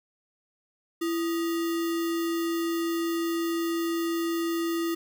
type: tone with sample-and-hold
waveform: sine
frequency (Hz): 334.7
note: E4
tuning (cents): +26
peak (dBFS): -25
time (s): 1.01-4.95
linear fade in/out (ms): 10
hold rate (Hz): 1575
effects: none